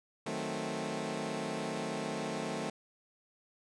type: chord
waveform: 15% pulse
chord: D# diminished seventh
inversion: none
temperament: equal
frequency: 155.56 / 185 / 220 / 261.6 Hz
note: D#3 / F#3 / A3 / C4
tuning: 0 / 0 / 0 / 0 cents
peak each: -35 / -36 / -32 / -35 dBFS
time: 0.26-2.7 s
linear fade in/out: 5 ms
effects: resampled to 22050 Hz